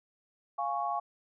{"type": "chord", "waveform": "sine", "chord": "Db major", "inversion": "first", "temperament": "equal", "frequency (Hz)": [698.5, 830.6, 1108.7], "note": ["F5", "Ab5", "Db6"], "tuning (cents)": [0, 0, 0], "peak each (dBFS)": -34, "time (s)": [0.58, 1], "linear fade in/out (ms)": 10, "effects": []}